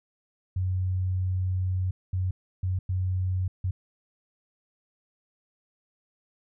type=tone bursts at uneven times; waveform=sine; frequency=92.5 Hz; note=F#2; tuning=in tune; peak=-24 dBFS; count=5; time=0.56-1.91 / 2.13-2.31 / 2.63-2.79 / 2.89-3.48 / 3.64-3.71 s; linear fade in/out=5 ms; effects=none